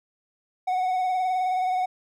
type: tone with vibrato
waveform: triangle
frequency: 740 Hz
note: F#5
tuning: in tune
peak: -20 dBFS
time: 0.67-1.86 s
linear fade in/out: 10 ms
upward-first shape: sine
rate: 19 Hz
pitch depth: 30 cents each way
effects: none